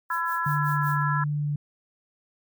violet noise with tremolo, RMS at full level -43 dBFS, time 0.09-1.04 s, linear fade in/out 50 ms, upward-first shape sine, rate 5.3 Hz, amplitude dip 95%
harmonic tone, 335.6 Hz, E4, 31 cents sharp, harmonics 3 / 4 / 5, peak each -28 / -29 / -30 dBFS, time 0.1-1.24 s, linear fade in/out 5 ms
sine tone with vibrato, 146.83 Hz, D3, in tune, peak -24 dBFS, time 0.46-1.56 s, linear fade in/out 5 ms, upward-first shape sine, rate 1.5 Hz, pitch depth 9 cents each way
effects none

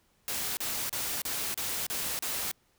white noise bursts, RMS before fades -33 dBFS, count 7, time 0.28-2.514 s, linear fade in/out 0 ms, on 290 ms, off 34 ms, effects pink hiss -69 dBFS RMS until 2.78 s

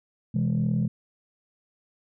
sine chord, C augmented, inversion none, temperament equal with one note detuned, 127.46 / 164.81 / 207.7 Hz, C3 / E3 / G#3, -45 / 0 / 0 cents, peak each -25 dBFS, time 0.34-0.88 s, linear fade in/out 10 ms, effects tanh soft clip ceiling -17 dBFS

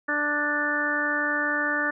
harmonic tone, 294.6 Hz, D4, 6 cents sharp, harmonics 1 / 2 / 3 / 4 / 5 / 6, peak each -32 / -33 / -37 / -32 / -28 / -26 dBFS, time 0.08-1.91 s, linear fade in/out 10 ms, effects none

